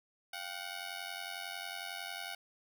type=ring-modulated tone; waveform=10% pulse; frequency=740 Hz; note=F#5; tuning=in tune; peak=-29 dBFS; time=0.33-2.35 s; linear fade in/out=5 ms; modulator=45.5 Hz; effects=none